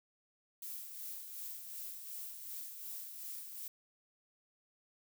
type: noise with tremolo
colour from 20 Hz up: violet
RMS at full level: -44 dBFS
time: 0.62-3.68 s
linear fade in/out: 2 ms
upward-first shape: sine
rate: 2.7 Hz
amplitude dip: 45%
effects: none

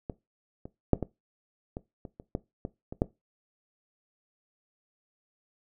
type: clicks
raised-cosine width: 2 ms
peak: -20 / -27 / -6 / -17 / -22 / -27 / -29 / -16 / -20 / -24 / -10 dBFS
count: 11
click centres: 0.098 / 0.655 / 0.933 / 1.027 / 1.769 / 2.052 / 2.199 / 2.351 / 2.651 / 2.925 / 3.019 s
effects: noise-tail reverb RT60 0.2 s tail -18 dB re dry

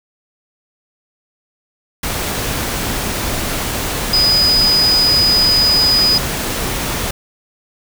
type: tone in noise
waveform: sine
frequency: 4970 Hz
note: D#8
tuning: 3 cents flat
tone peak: -10 dBFS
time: 4.13-6.18 s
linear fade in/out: 5 ms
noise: pink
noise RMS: -20 dBFS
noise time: 2.03-7.11 s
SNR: +7 dB
effects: none

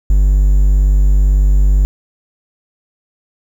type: tone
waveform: triangle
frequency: 49 Hz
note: G1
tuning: in tune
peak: -5 dBFS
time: 0.1-1.85 s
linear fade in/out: 0 ms
effects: 7-bit

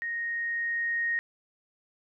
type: tone with level ramp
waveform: sine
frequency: 1865 Hz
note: A#6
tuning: in tune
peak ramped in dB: -30 to -25 dBFS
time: 0.02-1.19 s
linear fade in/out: 0 ms
effects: none

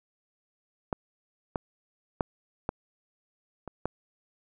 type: clicks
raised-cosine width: 1 ms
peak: -14 / -15 / -11 / -14 / -24 / -14 dBFS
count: 6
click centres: 0.928 / 1.558 / 2.208 / 2.691 / 3.677 / 3.856 s
effects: none

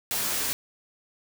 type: noise with comb filter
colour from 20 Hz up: white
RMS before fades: -28 dBFS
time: 0.11-0.53 s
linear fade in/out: 0 ms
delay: 14 ms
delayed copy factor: +0.55
effects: none

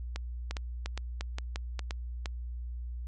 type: two click trains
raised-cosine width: 0.2 ms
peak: -19 / -18 dBFS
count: 5 / 6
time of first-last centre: 0.16-1.793 / 0.51-2.258 s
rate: 2.45 / 2.86 Hz
effects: added 60 Hz sine -35 dBFS peak until 3.07 s + MP3 48 kbps

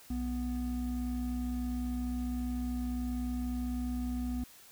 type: tone pair together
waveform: triangle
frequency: 61.74 / 246.7 Hz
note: B1 / B3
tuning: 0 / -2 cents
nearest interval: 2 octaves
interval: 2398 cents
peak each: -34 / -32 dBFS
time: 0.1-4.44 s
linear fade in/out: 5 ms
effects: white hiss -56 dBFS RMS until 4.71 s

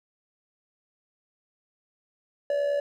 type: tone with amplitude modulation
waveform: triangle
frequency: 574 Hz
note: D5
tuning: 40 cents flat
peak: -19 dBFS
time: 2.5-2.8 s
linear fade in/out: 2 ms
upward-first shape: sine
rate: 70.1 Hz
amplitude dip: 50%
effects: none

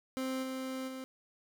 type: tone with level steps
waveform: 30% pulse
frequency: 261.6 Hz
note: C4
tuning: in tune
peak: -31 / -34 / -38 dBFS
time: 0.17-1.04 s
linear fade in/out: 0 ms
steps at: 0.42 / 0.87 s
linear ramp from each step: 20 ms
effects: none

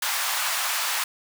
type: high-pass noise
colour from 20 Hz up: pink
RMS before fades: -26 dBFS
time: 0.02-1.04 s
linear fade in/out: 5 ms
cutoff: 870 Hz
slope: 24 dB/octave
effects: none

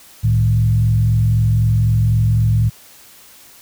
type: tone with frequency modulation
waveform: sine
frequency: 110.7 Hz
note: A2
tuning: 11 cents sharp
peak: -11 dBFS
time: 0.23-2.7 s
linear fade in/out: 20 ms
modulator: 43.9 Hz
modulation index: 0.74
effects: white hiss -44 dBFS RMS until 3.61 s

